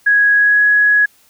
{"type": "tone with pitch glide", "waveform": "sine", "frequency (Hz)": [1661.2, 1675.7], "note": ["G#6", "G#6"], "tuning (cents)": [0, 15], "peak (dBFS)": -8, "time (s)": [0.06, 1.06], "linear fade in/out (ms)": 10, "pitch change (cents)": 15, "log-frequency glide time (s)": [0.34, 0.63], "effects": ["white hiss -52 dBFS RMS until 1.29 s"]}